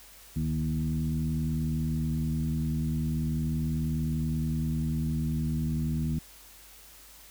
sine tone with frequency modulation, 155.56 Hz, D#3, in tune, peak -26 dBFS, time 0.36-6.19 s, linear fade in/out 5 ms, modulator 80.4 Hz, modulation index 1.1, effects added 50 Hz sine -58 dBFS peak until 7.3 s + white hiss -52 dBFS RMS until 7.3 s

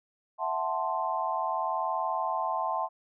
sine chord, F# half-diminished seventh, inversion third, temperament equal, 659.3 / 740 / 880 / 1046.5 Hz, E5 / F#5 / A5 / C6, 0 / 0 / 0 / 0 cents, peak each -34 / -34 / -32 / -32 dBFS, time 0.38-2.89 s, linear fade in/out 50 ms, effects none

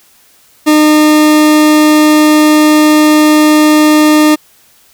40% pulse tone, 304.6 Hz, D#4, 37 cents flat, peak -3 dBFS, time 0.66-4.36 s, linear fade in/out 20 ms, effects white hiss -46 dBFS RMS until 4.93 s

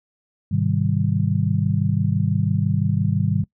sine chord, Ab major seventh, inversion none, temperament just, 103.83 / 129.78 / 155.74 / 194.67 Hz, Ab2 / C3 / Eb3 / G3, 0 / -14 / +2 / -12 cents, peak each -22 / -24 / -22 / -24 dBFS, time 0.51-3.44 s, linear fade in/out 10 ms, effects noise-tail reverb RT60 0.1 s tail -21 dB re dry

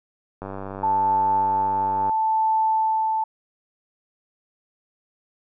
click train, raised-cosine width 1 ms, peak -19 dBFS, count 164, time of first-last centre 0.42-2.095 s, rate 97.3 Hz
sine tone with tremolo, 880 Hz, A5, in tune, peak -17 dBFS, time 0.83-3.24 s, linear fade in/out 5 ms, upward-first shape sine, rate 0.72 Hz, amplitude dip 30%
effects none

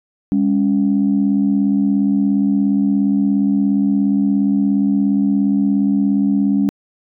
sine tone pair together, 202.3 / 279.4 Hz, G#3 / C#4, -45 / +14 cents, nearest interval tritone, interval 559 cents, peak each -14 / -15 dBFS, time 0.32-6.69 s, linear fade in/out 0 ms, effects tanh soft clip ceiling -6 dBFS

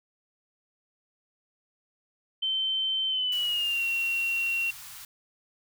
sine tone with pitch glide, 3093 to 2740 Hz, G7 to F7, -24 to -34 cents, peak -25 dBFS, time 2.42-4.71 s, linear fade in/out 10 ms, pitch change -210 cents, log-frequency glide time 3.08-3.83 s
white band-stop noise, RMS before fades -44 dBFS, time 3.32-5.05 s, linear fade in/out 2 ms, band 150 to 850 Hz, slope 24 dB/octave
effects none

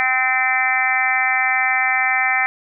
harmonic tone, 258.2 Hz, C4, 23 cents flat, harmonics 3 / 4 / 5 / 6 / 7 / 8 / 9, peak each -22 / -32 / -26 / -29 / -21 / -20 / -22 dBFS, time 0-2.46 s, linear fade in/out 0 ms, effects none

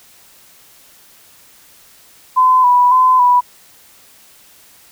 sine tone with vibrato, 1002 Hz, B5, 25 cents sharp, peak -7 dBFS, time 2.36-3.41 s, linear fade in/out 20 ms, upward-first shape square, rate 1.8 Hz, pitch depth 32 cents each way, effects white hiss -46 dBFS RMS until 4.91 s

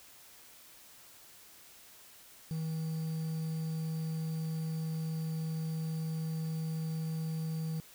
triangle tone with quantisation, 160 Hz, D#3, 49 cents sharp, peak -31 dBFS, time 2.51-7.8 s, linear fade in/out 0 ms, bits 9, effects white hiss -56 dBFS RMS until 7.94 s

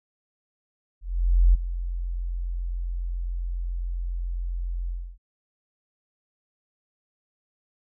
sine tone with ADSR envelope, 43.65 Hz, F1, in tune, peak -12 dBFS, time 1.01-5.18 s, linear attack 530 ms, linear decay 16 ms, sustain -14 dB, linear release 290 ms, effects none

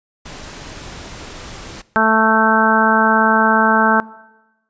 pink noise, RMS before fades -33 dBFS, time 0.25-1.82 s, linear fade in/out 10 ms
harmonic tone, 220.7 Hz, A3, 5 cents sharp, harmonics 1 / 2 / 3 / 4 / 5 / 6 / 7, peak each -19 / -22 / -20 / -17 / -21 / -18 / -16 dBFS, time 1.96-4 s, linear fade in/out 0 ms
effects noise-tail reverb RT60 1.0 s tail -21 dB re dry + resampled to 16000 Hz

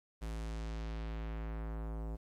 square tone with low-pass filter sweep, 55 Hz, A1, in tune, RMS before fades -40 dBFS, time 0.21-2.17 s, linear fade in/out 20 ms, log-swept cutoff 12000 to 720 Hz, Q 1, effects 11-bit

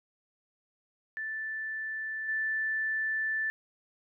sine tone with level steps, 1760 Hz, A6, in tune, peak -33 / -28 dBFS, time 1.17-3.5 s, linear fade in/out 0 ms, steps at 2.28 s, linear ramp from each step 10 ms, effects none

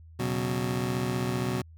25% pulse chord, B suspended second, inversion none, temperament just, 123.47 / 138.9 / 185.21 Hz, B2 / C#3 / F#3, 0 / +4 / +2 cents, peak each -26 / -32 / -29 dBFS, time 0.19-1.62 s, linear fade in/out 10 ms, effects added 81 Hz sine -47 dBFS peak until 1.77 s

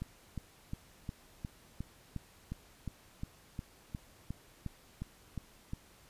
click train, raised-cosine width 5 ms, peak -26 dBFS, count 17, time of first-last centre 0.02-5.734 s, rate 2.8 Hz, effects pink hiss -61 dBFS RMS until 6.09 s + resampled to 32000 Hz

